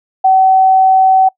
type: tone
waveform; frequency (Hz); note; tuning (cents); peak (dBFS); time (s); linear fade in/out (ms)
sine; 760; F#5; +46; -5; 0.24-1.29; 10
effects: noise-tail reverb RT60 0.1 s tail -24 dB re dry

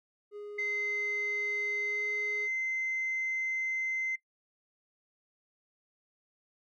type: tone with pitch glide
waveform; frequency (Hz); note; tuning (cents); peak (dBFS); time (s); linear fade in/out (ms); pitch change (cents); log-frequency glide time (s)
triangle; 413.9 to 418.5; G#4 to G#4; -6 to +13; -38; 0.31-2.49; 50; +19; 1.85-2.04
type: tone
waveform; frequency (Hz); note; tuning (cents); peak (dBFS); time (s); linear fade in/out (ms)
sine; 2070; C7; -19; -29; 0.58-4.16; 10
effects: noise-tail reverb RT60 0.1 s tail -22 dB re dry + tanh soft clip ceiling -26 dBFS

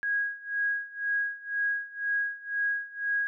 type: tone with tremolo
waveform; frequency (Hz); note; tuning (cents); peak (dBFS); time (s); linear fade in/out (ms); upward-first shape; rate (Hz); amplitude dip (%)
sine; 1647; G#6; -15; -24; 0.03-3.27; 0; sine; 2; 90
effects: none

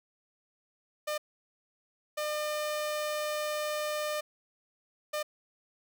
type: tone bursts at uneven times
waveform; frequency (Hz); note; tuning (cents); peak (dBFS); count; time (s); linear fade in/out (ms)
sawtooth; 603; D5; +46; -27; 3; 1.07-1.18 / 2.17-4.21 / 5.13-5.23; 10
effects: none

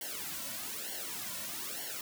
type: noise with flanger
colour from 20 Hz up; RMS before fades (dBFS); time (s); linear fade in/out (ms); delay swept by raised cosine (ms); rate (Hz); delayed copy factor
white; -40; 0.01-2.01; 2; 0.8 to 2.5; 1.1; -0.95
effects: none

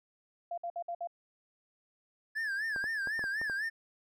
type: tone bursts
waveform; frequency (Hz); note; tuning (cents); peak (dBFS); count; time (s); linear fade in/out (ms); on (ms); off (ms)
sine; 690; F5; -21; -34; 5; 0.51-1.073; 5; 67; 57
type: tone with vibrato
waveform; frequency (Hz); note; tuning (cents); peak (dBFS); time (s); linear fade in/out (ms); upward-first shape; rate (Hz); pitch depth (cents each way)
triangle; 1689; G#6; +29; -30; 2.35-3.7; 20; sine; 4; 130
type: clicks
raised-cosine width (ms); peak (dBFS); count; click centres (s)
1; -29; 7; 2.762 / 2.841 / 3.073 / 3.193 / 3.24 / 3.415 / 3.498
effects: none

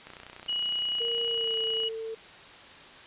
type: click train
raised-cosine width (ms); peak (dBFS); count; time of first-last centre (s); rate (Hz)
0.3; -28; 55; 0.07-1.835; 30.6
type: tone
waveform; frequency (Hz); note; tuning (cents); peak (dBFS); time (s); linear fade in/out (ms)
sine; 2914; F#7; -27; -27; 0.48-1.89; 10
type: tone with pitch glide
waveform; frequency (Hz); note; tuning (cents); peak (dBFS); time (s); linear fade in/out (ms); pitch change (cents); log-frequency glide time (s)
sine; 464.2 to 447.1; A#4 to A4; -7 to +28; -33; 1-2.15; 10; -65; 1.27-1.57
effects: white hiss -48 dBFS RMS until 3.06 s + resampled to 8000 Hz

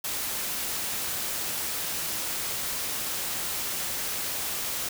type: noise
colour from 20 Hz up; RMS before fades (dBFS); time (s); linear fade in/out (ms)
white; -31; 0.04-4.89; 5
effects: none

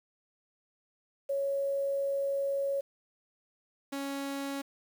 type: tone pair in turn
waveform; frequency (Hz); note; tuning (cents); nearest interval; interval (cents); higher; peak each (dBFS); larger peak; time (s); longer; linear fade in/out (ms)
sine / sawtooth; 554.4 / 277.2; C#5 / C#4; 0 / 0; octave; 1200; first; -28 / -30; first; 1.29-2.81 / 3.92-4.62; first; 10
effects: 9-bit

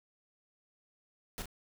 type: noise with echo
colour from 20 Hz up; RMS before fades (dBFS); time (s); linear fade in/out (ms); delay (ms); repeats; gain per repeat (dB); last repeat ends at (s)
pink; -39; 1.38-1.42; 0; 37; 1; -7; 1.457
effects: none

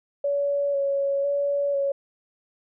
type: tone with vibrato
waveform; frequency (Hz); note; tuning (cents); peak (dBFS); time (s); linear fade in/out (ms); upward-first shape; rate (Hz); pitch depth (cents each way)
sine; 562; C#5; +24; -21; 0.24-1.92; 5; square; 1; 17
effects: none

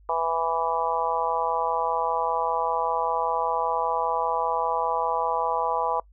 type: harmonic tone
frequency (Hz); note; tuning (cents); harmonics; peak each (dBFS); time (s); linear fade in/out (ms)
165.1; E3; +3; 3 / 4 / 5 / 6 / 7; -30 / -30 / -28 / -27 / -31; 0.09-6; 2
effects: noise-tail reverb RT60 0.1 s tail -24 dB re dry + added 50 Hz sine -51 dBFS peak until 6.12 s

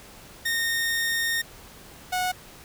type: tone pair in turn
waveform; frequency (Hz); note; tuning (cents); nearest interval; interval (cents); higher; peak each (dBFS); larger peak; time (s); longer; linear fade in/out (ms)
sawtooth; 1842 / 732.7; A#6 / F#5; -21 / -17; octave + major third; 1596; first; -20; neither; 0.45-1.42 / 2.12-2.32; first; 10
effects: pink hiss -47 dBFS RMS until 2.64 s

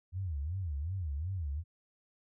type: tone with vibrato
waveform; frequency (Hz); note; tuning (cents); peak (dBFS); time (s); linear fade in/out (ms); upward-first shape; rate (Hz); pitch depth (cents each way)
sine; 82.2; E2; -4; -33; 0.12-1.64; 50; sine; 2.7; 290
effects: none

